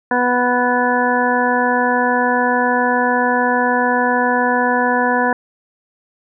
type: harmonic tone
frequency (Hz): 246.9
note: B3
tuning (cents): 0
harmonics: 1 / 2 / 3 / 4 / 6 / 7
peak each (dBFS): -20 / -20 / -20 / -19 / -22 / -21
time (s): 0.11-5.33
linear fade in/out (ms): 2
effects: none